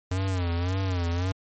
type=tone with vibrato; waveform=square; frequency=90.4 Hz; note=F#2; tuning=40 cents flat; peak=-25 dBFS; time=0.11-1.32 s; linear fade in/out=5 ms; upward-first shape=sine; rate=1.8 Hz; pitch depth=110 cents each way; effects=MP3 32 kbps